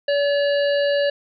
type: harmonic tone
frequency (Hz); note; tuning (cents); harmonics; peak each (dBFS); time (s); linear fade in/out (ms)
571; D5; -49; 1 / 3 / 5 / 7 / 8; -17 / -27 / -31 / -34 / -35; 0.08-1.1; 5
effects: none